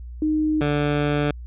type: tone pair in turn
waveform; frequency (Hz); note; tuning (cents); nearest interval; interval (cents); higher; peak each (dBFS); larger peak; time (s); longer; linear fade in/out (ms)
sine / 15% pulse; 308.2 / 146.55; D#4 / D3; -16 / -3; octave + minor second; 1287; first; -18 / -13; second; 0.22-0.61 / 0.61-1.31; second; 2
effects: added 60 Hz sine -33 dBFS peak until 1.46 s + resampled to 8000 Hz